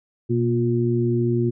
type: tone cluster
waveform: sine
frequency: 121.8 / 237.1 / 354.2 Hz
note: B2 / A#3 / F4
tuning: -24 / +30 / +24 cents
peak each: -21 / -24 / -22 dBFS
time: 0.29-1.51 s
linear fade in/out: 20 ms
effects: none